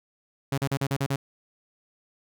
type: tone bursts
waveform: sawtooth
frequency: 137.6 Hz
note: C#3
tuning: 12 cents flat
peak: -20 dBFS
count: 7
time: 0.52-1.16 s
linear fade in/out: 5 ms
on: 58 ms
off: 39 ms
effects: none